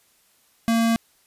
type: tone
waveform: square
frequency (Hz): 228.7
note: A#3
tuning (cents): -33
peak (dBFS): -18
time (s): 0.68-0.96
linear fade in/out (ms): 0
effects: white hiss -61 dBFS RMS until 1.26 s + resampled to 32000 Hz